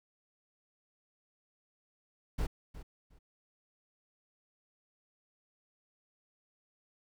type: noise with echo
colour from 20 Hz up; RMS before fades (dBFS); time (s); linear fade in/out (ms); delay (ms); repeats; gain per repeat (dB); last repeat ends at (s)
brown; -32; 2.38-2.47; 10; 360; 2; -14; 3.19
effects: none